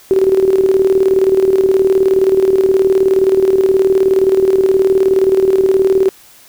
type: tone with tremolo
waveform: sine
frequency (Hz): 382.9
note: G4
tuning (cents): -41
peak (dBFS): -6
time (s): 0.11-6.09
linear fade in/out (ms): 0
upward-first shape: square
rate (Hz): 19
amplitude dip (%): 55
effects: white hiss -43 dBFS RMS until 6.48 s